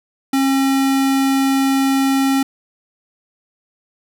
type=tone; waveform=square; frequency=270 Hz; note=C#4; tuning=45 cents flat; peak=-14 dBFS; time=0.33-2.43 s; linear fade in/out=5 ms; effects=none